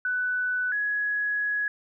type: tone pair in turn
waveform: sine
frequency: 1493 / 1675.8 Hz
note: F#6 / G#6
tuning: +15 / +15 cents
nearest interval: major second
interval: 200 cents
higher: second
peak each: -24 dBFS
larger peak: neither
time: 0.05-0.72 / 0.72-1.68 s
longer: second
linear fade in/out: 2 ms
effects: none